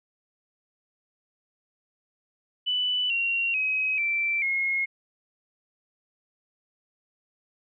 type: tone with pitch steps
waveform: sine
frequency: 2983 / 2751 / 2538 / 2340 / 2159 Hz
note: F#7 / F7 / D#7 / D7 / C#7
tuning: +13 / -27 / +34 / -7 / -46 cents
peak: -23 dBFS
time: 2.66-4.86 s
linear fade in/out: 20 ms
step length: 440 ms
effects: none